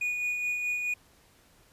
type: tone with tremolo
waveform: triangle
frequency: 2458 Hz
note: D#7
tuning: 22 cents flat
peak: -25 dBFS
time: 0.01-0.94 s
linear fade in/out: 5 ms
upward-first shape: sine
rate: 4.7 Hz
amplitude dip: 35%
effects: pink hiss -61 dBFS RMS until 1.72 s + resampled to 32000 Hz